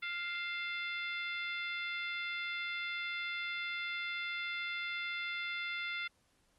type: harmonic tone with a mistuned harmonic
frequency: 698.5 Hz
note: F5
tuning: in tune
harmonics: 2 / 3 / 4 / 5 / 6 / 7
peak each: -42 / -39 / -46 / -45 / -55 / -58 dBFS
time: 0.02-6.08 s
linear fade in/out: 10 ms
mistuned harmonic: 4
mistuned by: -65 cents
effects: pink hiss -73 dBFS RMS until 6.58 s + Opus 32 kbps